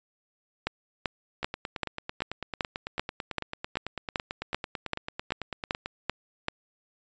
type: two click trains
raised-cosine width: 0.3 ms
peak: -11 / -17 dBFS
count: 16 / 41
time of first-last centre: 0.67-6.484 / 1.43-5.86 s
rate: 2.58 / 9.03 Hz
effects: resampled to 16000 Hz